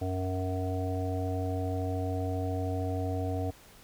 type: harmonic tone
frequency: 92.9 Hz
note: F#2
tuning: 7 cents sharp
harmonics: 1 / 3 / 5 / 7 / 8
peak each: -31 / -36 / -38 / -39 / -40 dBFS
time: 0.01-3.51 s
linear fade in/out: 10 ms
effects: pink hiss -55 dBFS RMS until 3.83 s